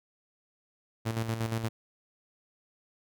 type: tone with tremolo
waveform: sawtooth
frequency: 113.1 Hz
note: A2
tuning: 48 cents sharp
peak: -24 dBFS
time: 1.05-1.69 s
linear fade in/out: 20 ms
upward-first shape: square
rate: 8.5 Hz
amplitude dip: 55%
effects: none

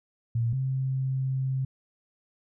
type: tone pair in turn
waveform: sine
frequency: 116.54 / 132.31 Hz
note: A#2 / C3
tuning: 0 / +20 cents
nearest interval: major second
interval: 220 cents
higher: second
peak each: -23 / -25 dBFS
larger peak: first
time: 0.35-0.53 / 0.53-1.65 s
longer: second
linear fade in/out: 5 ms
effects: none

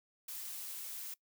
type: noise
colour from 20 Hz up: blue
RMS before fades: -44 dBFS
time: 0.28-1.14 s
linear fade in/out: 5 ms
effects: noise-tail reverb RT60 0.1 s tail -21 dB re dry

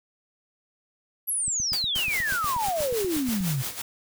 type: exponential sweep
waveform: sine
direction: down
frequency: 11930 to 123.47 Hz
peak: -24 dBFS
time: 1.27-3.63 s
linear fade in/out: 20 ms
type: click train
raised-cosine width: 5 ms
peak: -26 dBFS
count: 17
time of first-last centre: 1.48-3.408 s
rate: 8.3 Hz
type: noise with exponential decay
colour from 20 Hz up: white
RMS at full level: -28 dBFS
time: 1.73-1.91 s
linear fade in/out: 2 ms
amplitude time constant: 38 ms
type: noise with tremolo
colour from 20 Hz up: white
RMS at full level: -31 dBFS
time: 1.95-3.82 s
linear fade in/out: 5 ms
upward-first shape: sine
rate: 6 Hz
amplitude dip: 70%
effects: none

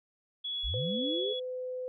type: tone with tremolo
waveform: sine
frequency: 3376 Hz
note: G#7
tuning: 28 cents sharp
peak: -32 dBFS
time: 0.44-1.4 s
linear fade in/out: 10 ms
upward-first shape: triangle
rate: 1.8 Hz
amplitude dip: 35%
type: linear sweep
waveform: sine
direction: up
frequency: 37 to 439.1 Hz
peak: -32 dBFS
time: 0.63-1.34 s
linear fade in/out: 20 ms
type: tone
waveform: sine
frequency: 507 Hz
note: B4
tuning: 45 cents sharp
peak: -34 dBFS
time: 0.74-1.88 s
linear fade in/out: 0 ms
effects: none

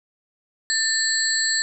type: tone cluster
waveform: sine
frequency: 1781 / 4134 / 4492 / 7680 Hz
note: A6 / C8 / C#8 / B8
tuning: +21 / -22 / +22 / -49 cents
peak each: -23 / -26 / -27 / -24 dBFS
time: 0.7-1.62 s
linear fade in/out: 0 ms
effects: none

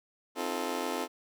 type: chord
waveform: 20% pulse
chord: F dominant seventh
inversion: second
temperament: just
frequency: 261.9 / 314.3 / 349.2 / 436.5 Hz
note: C4 / Eb4 / F4 / A4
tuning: +2 / +18 / 0 / -14 cents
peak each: -32 / -34 / -33 / -31 dBFS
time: 0.35-1.08 s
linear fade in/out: 50 ms
effects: none

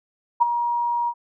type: tone with ADSR envelope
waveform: sine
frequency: 951 Hz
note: A#5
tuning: 34 cents sharp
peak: -10 dBFS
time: 0.4-1.14 s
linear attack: 21 ms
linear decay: 15 ms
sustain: -10 dB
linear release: 60 ms
effects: none

